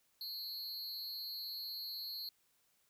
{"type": "tone with amplitude modulation", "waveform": "square", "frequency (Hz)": 4285, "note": "C8", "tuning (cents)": 40, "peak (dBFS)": -38, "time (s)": [0.21, 2.29], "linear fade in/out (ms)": 2, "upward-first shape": "sine", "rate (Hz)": 236, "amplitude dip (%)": 90, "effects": ["white hiss -75 dBFS RMS until 2.89 s"]}